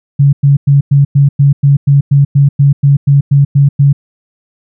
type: tone bursts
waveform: sine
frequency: 140.7 Hz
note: C#3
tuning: 26 cents sharp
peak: -3 dBFS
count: 16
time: 0.19-3.93 s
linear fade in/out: 10 ms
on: 140 ms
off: 100 ms
effects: none